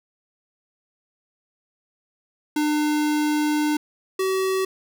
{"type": "tone pair in turn", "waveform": "square", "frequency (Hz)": [300, 379.9], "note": ["D4", "F#4"], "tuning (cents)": [37, 46], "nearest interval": "major third", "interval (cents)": 409, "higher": "second", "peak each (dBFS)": [-20, -21], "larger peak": "first", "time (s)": [[2.56, 3.77], [4.19, 4.65]], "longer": "first", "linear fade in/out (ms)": 5, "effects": []}